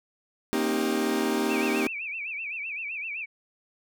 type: chord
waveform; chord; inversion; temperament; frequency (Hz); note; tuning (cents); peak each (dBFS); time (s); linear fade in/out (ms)
40% pulse; C minor seventh; third; equal with one note detuned; 233.1 / 268.4 / 311.1 / 392; Bb3 / C4 / Eb4 / G4; 0 / +44 / 0 / 0; -29 / -30 / -29 / -28; 0.53-1.87; 0
type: tone with vibrato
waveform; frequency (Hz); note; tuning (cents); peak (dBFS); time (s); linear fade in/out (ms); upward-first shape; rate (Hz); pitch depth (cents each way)
sine; 2475; D#7; -10; -31; 1.49-3.26; 20; sine; 7.8; 160
effects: none